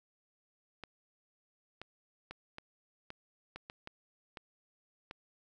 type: clicks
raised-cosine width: 0.3 ms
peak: -28 dBFS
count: 10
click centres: 0.837 / 1.816 / 2.31 / 2.584 / 3.104 / 3.56 / 3.699 / 3.874 / 4.372 / 5.111 s
effects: none